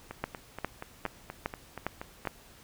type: two click trains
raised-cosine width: 0.5 ms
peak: -15 / -23 dBFS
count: 6 / 10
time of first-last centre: 0.24-2.273 / 0.11-2.253 s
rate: 2.46 / 4.2 Hz
effects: pink hiss -55 dBFS RMS until 2.63 s